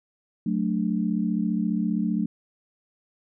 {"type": "chord", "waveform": "sine", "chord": "D major", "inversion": "first", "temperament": "equal", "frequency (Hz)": [185, 220, 293.7], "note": ["F#3", "A3", "D4"], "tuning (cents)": [0, 0, 0], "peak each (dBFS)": [-26, -25, -30], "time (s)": [0.46, 2.26], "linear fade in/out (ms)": 5, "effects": []}